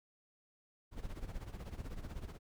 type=noise with tremolo; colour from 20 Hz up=brown; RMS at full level=-41 dBFS; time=0.91-2.39 s; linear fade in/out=50 ms; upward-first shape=sine; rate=16 Hz; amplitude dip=75%; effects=none